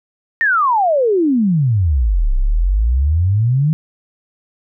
sine exponential two-way sweep, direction down then up, 1864.7 to 30.77 to 161.2 Hz, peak -11 dBFS, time 0.41-3.73 s, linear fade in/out 0 ms, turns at 2.34 s, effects none

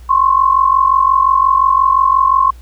sine tone pair together, 1046.5 / 1092.2 Hz, C6 / C#6, 0 / -26 cents, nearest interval minor second, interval 74 cents, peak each -11 dBFS, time 0.09-2.51 s, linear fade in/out 10 ms, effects added 60 Hz sine -33 dBFS peak until 2.61 s + pink hiss -49 dBFS RMS until 2.61 s

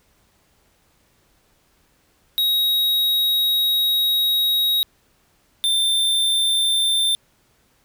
square tone pair in turn, 3800 / 3574 Hz, A#7 / A7, +33 / +26 cents, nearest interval minor second, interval 107 cents, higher first, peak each -17 dBFS, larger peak neither, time 2.38-4.83 / 5.64-7.15 s, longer first, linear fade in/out 0 ms, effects pink hiss -61 dBFS RMS until 7.84 s

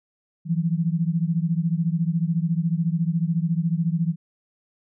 sine beating tone pair, 162 / 176 Hz, E3 / F3, -30 / +14 cents, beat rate 14 Hz, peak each -22 / -24 dBFS, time 0.45-4.16 s, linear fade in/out 50 ms, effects none

